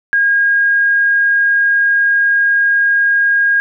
sine tone, 1628 Hz, G#6, 35 cents flat, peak -9 dBFS, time 0.13-3.6 s, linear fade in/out 0 ms, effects none

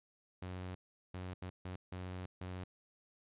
sawtooth tone bursts at uneven times, 91.6 Hz, F#2, 17 cents flat, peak -38 dBFS, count 6, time 0.42-0.75 / 1.14-1.34 / 1.42-1.5 / 1.65-1.76 / 1.92-2.26 / 2.41-2.64 s, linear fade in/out 5 ms, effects resampled to 8000 Hz

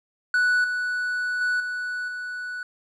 triangle tone with level steps, 1480 Hz, F#6, in tune, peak -16 / -22 / -19 / -25 / -28 dBFS, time 0.34-2.63 s, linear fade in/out 2 ms, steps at 0.64 / 1.41 / 1.6 / 2.08 s, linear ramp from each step 2 ms, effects resampled to 24000 Hz

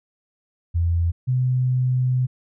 sine tone pair in turn, 84.9 / 127.21 Hz, F2 / C3, -48 / -48 cents, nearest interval perfect fifth, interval 700 cents, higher second, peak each -17 dBFS, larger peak neither, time 0.74-1.12 / 1.27-2.27 s, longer second, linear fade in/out 20 ms, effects none

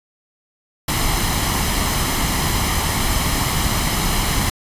pink noise with comb filter, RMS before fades -19 dBFS, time 0.88-4.5 s, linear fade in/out 5 ms, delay 0.98 ms, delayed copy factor +0.5, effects resampled to 32000 Hz

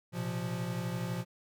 square chord, Bb suspended second, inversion none, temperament equal with one note detuned, 116.54 / 128.57 / 174.61 Hz, Bb2 / C3 / F3, 0 / -30 / 0 cents, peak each -39 / -40 / -37 dBFS, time 0.12-1.25 s, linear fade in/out 50 ms, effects none

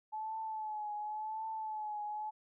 sine tone with vibrato, 860 Hz, A5, 40 cents flat, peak -37 dBFS, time 0.12-2.31 s, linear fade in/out 20 ms, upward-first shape triangle, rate 0.92 Hz, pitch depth 54 cents each way, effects none

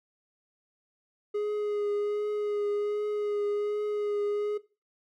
triangle tone with vibrato, 415.3 Hz, G#4, in tune, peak -25 dBFS, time 1.34-4.58 s, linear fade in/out 10 ms, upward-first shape triangle, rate 1.3 Hz, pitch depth 20 cents each way, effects noise-tail reverb RT60 0.3 s tail -17 dB re dry

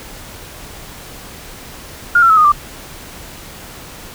sine tone with pitch steps, 1418 / 1354 / 1292.8 / 1234.4 / 1178.7 Hz, F6 / E6 / E6 / D#6 / D6, +26 / +46 / -34 / -14 / +6 cents, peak -6 dBFS, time 2.15-2.52 s, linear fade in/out 5 ms, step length 74 ms, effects pink hiss -34 dBFS RMS until 4.14 s

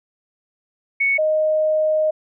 sine tone pair in turn, 2217 / 620.9 Hz, C#7 / D#5, 0 / -4 cents, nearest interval octave + minor seventh, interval 2204 cents, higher first, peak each -15 dBFS, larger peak neither, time 1-1.18 / 1.18-2.11 s, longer second, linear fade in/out 10 ms, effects none

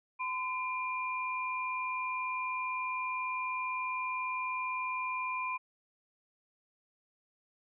sine tone pair together, 1018 / 2395 Hz, C6 / D7, -48 / +33 cents, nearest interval octave + minor third, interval 1481 cents, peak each -34 / -37 dBFS, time 0.19-5.58 s, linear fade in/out 20 ms, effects none

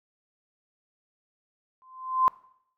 sine tone with exponential growth, 1036 Hz, C6, 17 cents flat, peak -15 dBFS, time 1.82-2.28 s, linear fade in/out 0 ms, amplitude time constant 98 ms, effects noise-tail reverb RT60 0.7 s tail -21 dB re dry

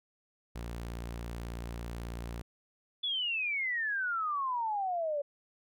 sawtooth tone, 58.27 Hz, A#1, in tune, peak -34 dBFS, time 0.55-2.42 s, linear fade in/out 10 ms
sine exponential sweep, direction down, 3478 to 561 Hz, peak -30 dBFS, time 3.03-5.22 s, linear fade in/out 10 ms
effects none

